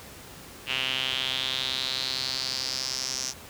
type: tone with band-pass filter sweep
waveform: sawtooth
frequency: 130.81 Hz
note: C3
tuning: in tune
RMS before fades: -30 dBFS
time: 0.66-3.34 s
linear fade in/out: 50 ms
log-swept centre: 2800 to 5900 Hz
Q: 5.3
effects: pink hiss -45 dBFS RMS until 3.49 s + high-pass 60 Hz 12 dB/octave